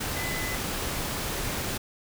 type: tone in noise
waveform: sine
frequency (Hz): 2013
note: B6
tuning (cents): +33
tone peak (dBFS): -34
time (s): 0.16-0.56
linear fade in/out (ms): 10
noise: pink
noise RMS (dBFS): -31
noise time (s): 0-1.78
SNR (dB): -6
effects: none